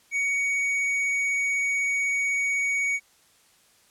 sine tone with tanh clipping, 2242 Hz, C#7, 19 cents sharp, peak -24 dBFS, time 0.11-3 s, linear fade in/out 50 ms, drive 8 dB, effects white hiss -60 dBFS RMS until 3.9 s + low-pass 11000 Hz 12 dB/octave

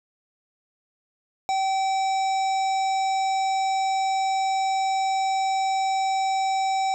harmonic tone, 770 Hz, G5, 31 cents flat, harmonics 1 / 3 / 5 / 7 / 9 / 10, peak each -21 / -35 / -38 / -39 / -42 / -46 dBFS, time 1.49-6.94 s, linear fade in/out 0 ms, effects none

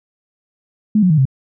sine tone with pitch steps, 212.7 / 181.99 / 155.71 / 133.22 Hz, G#3 / F#3 / D#3 / C3, +42 / -28 / +2 / +32 cents, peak -9 dBFS, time 0.95-1.254 s, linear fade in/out 5 ms, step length 76 ms, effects none

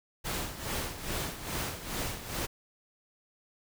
pink noise with tremolo, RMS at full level -33 dBFS, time 0.24-2.47 s, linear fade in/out 20 ms, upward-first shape sine, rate 2.4 Hz, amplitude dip 70%, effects none

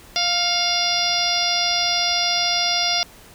harmonic tone with a mistuned harmonic, 698.5 Hz, F5, in tune, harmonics 1 / 2 / 3 / 4 / 5 / 6 / 7 / 8, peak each -26 / -31 / -28 / -28 / -25 / -29 / -23 / -25 dBFS, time 0.16-3.03 s, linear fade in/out 0 ms, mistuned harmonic 3, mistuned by +45 cents, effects pink hiss -46 dBFS RMS until 3.34 s

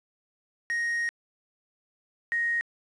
triangle / sine tone pair in turn, 1871 / 1871 Hz, A#6 / A#6, +6 / +6 cents, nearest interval unison, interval 0 cents, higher neither, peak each -24 dBFS, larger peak neither, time 0.7-1.09 / 2.32-2.61 s, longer first, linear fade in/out 0 ms, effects resampled to 22050 Hz + 9-bit

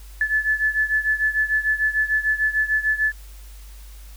sine beating tone pair, 1730 / 1736.7 Hz, A6 / A6, -30 / -23 cents, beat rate 6.7 Hz, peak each -20 / -23 dBFS, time 0.21-3.12 s, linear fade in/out 2 ms, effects added 50 Hz sine -38 dBFS peak until 4.16 s + white hiss -50 dBFS RMS until 4.16 s

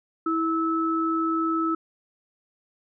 sine tone pair together, 325.8 / 1303 Hz, E4 / E6, -20 / -20 cents, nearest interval 2 octaves, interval 2400 cents, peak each -24 / -25 dBFS, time 0.26-1.75 s, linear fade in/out 5 ms, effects none

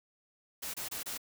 white noise bursts, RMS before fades -39 dBFS, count 4, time 0.62-1.178 s, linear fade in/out 10 ms, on 120 ms, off 26 ms, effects none

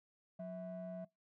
triangle ring-modulated tone, 235.7 Hz, A#3, 19 cents sharp, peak -36 dBFS, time 0.39-1.05 s, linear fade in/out 10 ms, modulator 417 Hz, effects noise-tail reverb RT60 0.2 s tail -25 dB re dry + tanh soft clip ceiling -38 dBFS

